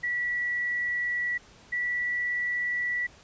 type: tone pair in turn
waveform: sine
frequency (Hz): 1945 / 1952.8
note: B6 / B6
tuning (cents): -27 / -20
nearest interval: unison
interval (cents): 7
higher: second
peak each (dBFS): -26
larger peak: neither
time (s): 0.03-1.38 / 1.72-3.07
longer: neither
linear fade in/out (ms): 10
effects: pink hiss -54 dBFS RMS until 3.23 s + resampled to 16000 Hz